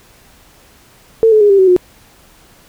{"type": "tone with pitch steps", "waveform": "sine", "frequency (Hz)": [450, 430.7, 412.2, 394.5, 377.5, 361.3], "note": ["A4", "A4", "G#4", "G4", "F#4", "F#4"], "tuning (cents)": [39, -37, -13, 11, 35, -41], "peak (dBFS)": -5, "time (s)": [1.23, 1.764], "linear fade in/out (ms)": 0, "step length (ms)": 89, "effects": ["pink hiss -46 dBFS RMS until 2.68 s"]}